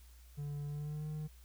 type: tone with pitch glide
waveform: triangle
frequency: 145.1 to 152.93 Hz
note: D3 to D#3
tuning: -21 to -30 cents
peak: -36 dBFS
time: 0.37-1.28 s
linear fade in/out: 20 ms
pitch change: +91 cents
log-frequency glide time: 0.66-1.07 s
effects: added 60 Hz sine -55 dBFS peak until 1.44 s + white hiss -66 dBFS RMS until 1.44 s